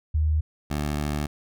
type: tone pair in turn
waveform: sine / 15% pulse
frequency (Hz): 77.2 / 73.99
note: D#2 / D2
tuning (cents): -13 / +13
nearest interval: minor second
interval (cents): 74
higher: first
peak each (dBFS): -19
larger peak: neither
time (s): 0.14-0.41 / 0.7-1.27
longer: second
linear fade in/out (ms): 10
effects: none